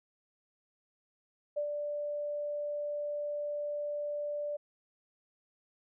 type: tone with ADSR envelope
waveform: sine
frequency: 587.3 Hz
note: D5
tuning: in tune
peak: -29 dBFS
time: 1.56-4.57 s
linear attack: 16 ms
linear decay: 88 ms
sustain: -4 dB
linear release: 12 ms
effects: none